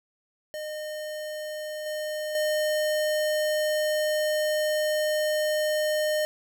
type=tone with level steps; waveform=square; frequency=611 Hz; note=D#5; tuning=32 cents flat; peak=-33 / -30 / -24 dBFS; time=0.54-6.25 s; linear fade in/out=0 ms; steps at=1.86 / 2.35 s; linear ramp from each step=2 ms; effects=none